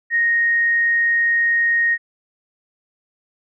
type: tone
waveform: sine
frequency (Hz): 1864.7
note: A#6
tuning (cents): 0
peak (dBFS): -14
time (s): 0.1-1.98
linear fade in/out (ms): 50
effects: none